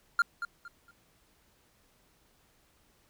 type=tone with echo; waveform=triangle; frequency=1396.9 Hz; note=F6; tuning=in tune; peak=-19 dBFS; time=0.19-0.22 s; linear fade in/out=2 ms; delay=230 ms; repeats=3; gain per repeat=-11 dB; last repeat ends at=0.91 s; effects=pink hiss -67 dBFS RMS until 3.09 s

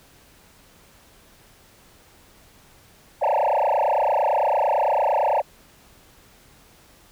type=tone with frequency modulation; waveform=sine; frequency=735 Hz; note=F#5; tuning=12 cents flat; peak=-15 dBFS; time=3.21-5.42 s; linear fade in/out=20 ms; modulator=28.9 Hz; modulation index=6.6; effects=tanh soft clip ceiling -16 dBFS + pink hiss -53 dBFS RMS until 7.11 s

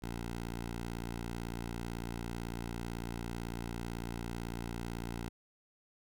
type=tone; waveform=10% pulse; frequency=58 Hz; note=A#1; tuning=8 cents flat; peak=-30 dBFS; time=0.02-5.29 s; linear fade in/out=10 ms; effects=none

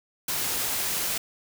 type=noise; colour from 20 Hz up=white; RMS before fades=-28 dBFS; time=0.28-1.18 s; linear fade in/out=5 ms; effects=none

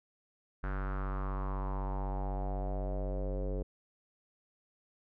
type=tone with low-pass filter sweep; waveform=square; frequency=48 Hz; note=G1; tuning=36 cents flat; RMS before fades=-35 dBFS; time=0.63-3.63 s; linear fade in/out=10 ms; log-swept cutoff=1500 to 480 Hz; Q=4.3; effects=none

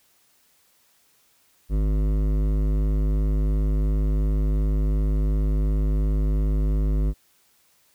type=tone with hard clipping; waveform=sine; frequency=51.4 Hz; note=G#1; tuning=17 cents flat; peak=-21 dBFS; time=1.69-7.14 s; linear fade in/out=50 ms; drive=14 dB; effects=white hiss -62 dBFS RMS until 7.94 s

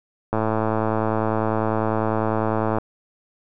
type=click train; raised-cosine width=1 ms; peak=-8 dBFS; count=271; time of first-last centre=0.33-2.785 s; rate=110 Hz; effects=none

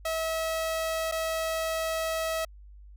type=tone with dropouts; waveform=sawtooth; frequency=646 Hz; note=E5; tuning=35 cents flat; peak=-24 dBFS; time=0.05-2.45 s; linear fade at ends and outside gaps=5 ms; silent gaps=1.115-1.121 s; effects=added 50 Hz sine -46 dBFS peak until 2.96 s

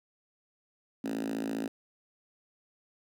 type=tone with high-pass filter; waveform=5% pulse; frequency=55 Hz; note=A1; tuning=in tune; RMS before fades=-34 dBFS; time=1.04-1.68 s; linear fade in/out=5 ms; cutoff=250 Hz; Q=8.3; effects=none

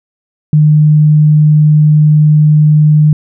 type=tone; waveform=sine; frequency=151.8 Hz; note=D#3; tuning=42 cents flat; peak=-3 dBFS; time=0.53-3.13 s; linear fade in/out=2 ms; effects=none

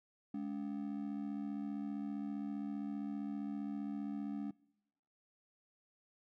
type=ring-modulated tone; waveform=triangle; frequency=246.5 Hz; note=B3; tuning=3 cents flat; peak=-33 dBFS; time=0.34-4.51 s; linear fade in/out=5 ms; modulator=37.6 Hz; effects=noise-tail reverb RT60 0.9 s tail -24 dB re dry

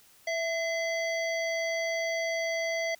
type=harmonic tone with a mistuned harmonic; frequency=659.3 Hz; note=E5; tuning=in tune; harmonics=1 / 3 / 5 / 7 / 9; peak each=-30 / -32 / -44 / -42 / -43 dBFS; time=0.27-2.95 s; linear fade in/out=5 ms; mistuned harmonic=3; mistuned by=+55 cents; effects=white hiss -59 dBFS RMS until 2.99 s

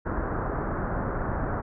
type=low-pass noise; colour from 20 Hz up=pink; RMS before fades=-29 dBFS; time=0.05-1.62 s; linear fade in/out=20 ms; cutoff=1600 Hz; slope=48 dB/octave; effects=none

